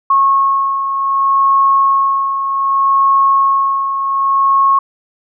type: beating tone pair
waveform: sine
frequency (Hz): 1093 / 1093.65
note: C#6 / C#6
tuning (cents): -25 / -24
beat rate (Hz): 0.65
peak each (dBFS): -10 / -18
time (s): 0.1-4.79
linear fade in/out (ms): 5
effects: none